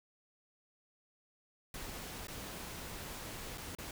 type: noise with dropouts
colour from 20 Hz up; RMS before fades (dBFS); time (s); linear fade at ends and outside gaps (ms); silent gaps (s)
pink; -45; 1.74-3.91; 2; 2.271-2.282 / 3.576-3.58 / 3.751-3.785
effects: none